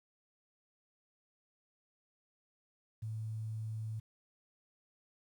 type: tone with quantisation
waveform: sine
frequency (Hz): 110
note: A2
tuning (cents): 0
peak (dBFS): -37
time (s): 3.02-4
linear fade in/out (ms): 10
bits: 11
effects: none

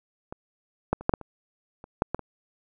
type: clicks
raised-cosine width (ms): 1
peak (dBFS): -22 / -8 / -25 / -6 / -8 / -26 / -28 / -7 / -12 / -23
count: 10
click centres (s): 0.325 / 0.93 / 1.01 / 1.094 / 1.138 / 1.213 / 1.841 / 2.021 / 2.146 / 2.193
effects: none

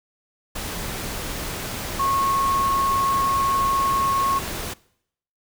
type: tone in noise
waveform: sine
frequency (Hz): 1094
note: C#6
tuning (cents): -23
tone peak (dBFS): -19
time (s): 1.99-4.39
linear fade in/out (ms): 10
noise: pink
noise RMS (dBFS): -30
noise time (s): 0.55-4.74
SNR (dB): +8
effects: noise-tail reverb RT60 0.7 s tail -22 dB re dry

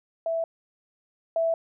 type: tone pair in turn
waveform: sine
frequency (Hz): 659.3 / 659.3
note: E5 / E5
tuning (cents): 0 / 0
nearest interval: unison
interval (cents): 0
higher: neither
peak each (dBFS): -24 / -21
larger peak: second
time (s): 0.26-0.44 / 1.36-1.54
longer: neither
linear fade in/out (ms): 2
effects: none

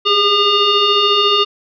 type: tone with frequency modulation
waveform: sine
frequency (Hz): 2022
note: B6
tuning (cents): +40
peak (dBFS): -10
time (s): 0.05-1.45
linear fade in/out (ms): 20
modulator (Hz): 806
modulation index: 2.3
effects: none

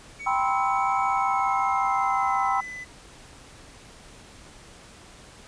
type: tone with pitch glide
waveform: triangle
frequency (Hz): 2249 to 2004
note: C#7 to B6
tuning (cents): +24 to +25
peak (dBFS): -33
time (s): 0.19-2.85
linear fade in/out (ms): 20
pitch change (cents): -199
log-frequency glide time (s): 1.06-2.53
type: chord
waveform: sine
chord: C major seventh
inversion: second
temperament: just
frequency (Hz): 784.9 / 981.1 / 1046.5 / 1308.1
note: G5 / B5 / C6 / E6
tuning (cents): +2 / -12 / 0 / -14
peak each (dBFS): -25 / -28 / -28 / -27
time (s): 0.26-2.61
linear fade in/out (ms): 10
effects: pink hiss -48 dBFS RMS until 5.47 s + resampled to 22050 Hz

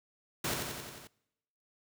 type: noise with echo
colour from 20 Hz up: pink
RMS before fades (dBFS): -33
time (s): 0.44-0.54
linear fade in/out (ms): 5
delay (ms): 89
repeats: 6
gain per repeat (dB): -3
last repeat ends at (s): 1.074
effects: noise-tail reverb RT60 0.9 s tail -24 dB re dry + high-pass 80 Hz 12 dB/octave

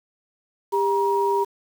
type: tone pair together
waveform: sine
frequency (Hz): 399.4 / 950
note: G4 / A#5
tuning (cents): +32 / +33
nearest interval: octave + minor third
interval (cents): 1501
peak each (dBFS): -21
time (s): 0.72-1.45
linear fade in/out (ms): 20
effects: 7-bit

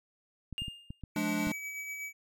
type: clicks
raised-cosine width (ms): 5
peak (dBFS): -28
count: 6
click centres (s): 0.527 / 0.62 / 0.682 / 0.905 / 1.037 / 1.471
type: tone with exponential decay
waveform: triangle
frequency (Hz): 2817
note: F7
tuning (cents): +14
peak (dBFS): -30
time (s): 0.58-1.01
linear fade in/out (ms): 0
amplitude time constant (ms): 93
type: tone with tremolo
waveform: square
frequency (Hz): 2283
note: D7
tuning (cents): -50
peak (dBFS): -37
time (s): 1.15-2.13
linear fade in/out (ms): 50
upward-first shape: sine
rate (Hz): 8.2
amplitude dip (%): 35
type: chord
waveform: square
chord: D diminished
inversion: first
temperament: equal with one note detuned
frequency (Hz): 174.61 / 211.2 / 293.7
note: F3 / Ab3 / D4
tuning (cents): 0 / +29 / 0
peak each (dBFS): -39 / -34 / -34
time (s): 1.16-1.52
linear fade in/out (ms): 2
effects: none

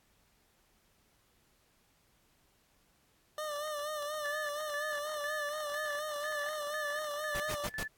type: tone with vibrato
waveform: 25% pulse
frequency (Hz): 598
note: D5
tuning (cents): +31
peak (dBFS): -32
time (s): 3.38-7.67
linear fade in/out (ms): 2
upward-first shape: sine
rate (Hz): 4.2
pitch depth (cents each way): 53
type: tone with tremolo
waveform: sine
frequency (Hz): 1742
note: A6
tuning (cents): -18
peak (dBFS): -37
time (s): 4.24-7.88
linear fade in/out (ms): 10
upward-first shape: square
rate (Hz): 2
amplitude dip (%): 80
type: noise bursts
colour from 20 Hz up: pink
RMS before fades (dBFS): -39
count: 4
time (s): 7.35-7.831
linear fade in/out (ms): 0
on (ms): 49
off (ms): 95
effects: pink hiss -70 dBFS RMS until 7.97 s + AAC 64 kbps

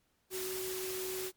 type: tone in noise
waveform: sine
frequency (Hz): 373.5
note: F#4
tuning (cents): +16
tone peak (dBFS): -38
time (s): 0.3-1.32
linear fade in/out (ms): 50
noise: white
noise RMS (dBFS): -41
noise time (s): 0.3-1.32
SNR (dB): 0
effects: pink hiss -75 dBFS RMS until 1.36 s + MP3 96 kbps

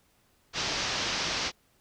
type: low-pass noise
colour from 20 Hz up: white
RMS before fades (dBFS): -31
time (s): 0.53-1.52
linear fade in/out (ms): 50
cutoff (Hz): 6000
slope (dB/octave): 48
effects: pink hiss -67 dBFS RMS until 1.8 s

